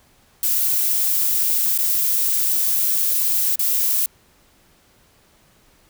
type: noise with dropouts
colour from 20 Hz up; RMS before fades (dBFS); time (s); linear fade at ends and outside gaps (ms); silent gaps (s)
violet; -19; 0.43-4.06; 2; 1.778-1.786 / 3.557-3.592
effects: pink hiss -56 dBFS RMS until 5.89 s